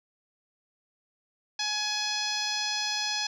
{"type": "tone with low-pass filter", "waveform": "10% pulse", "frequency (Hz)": 842, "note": "G#5", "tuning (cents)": 24, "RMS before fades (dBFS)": -30, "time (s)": [1.59, 3.27], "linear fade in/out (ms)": 5, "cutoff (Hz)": 5400, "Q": 3.5, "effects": []}